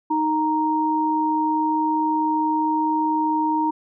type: tone pair together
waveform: sine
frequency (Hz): 311.1 / 932.3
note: D#4 / A#5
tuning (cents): 0 / 0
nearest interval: octave + perfect fifth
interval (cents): 1900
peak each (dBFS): -22 / -20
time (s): 0.1-3.71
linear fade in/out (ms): 10
effects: none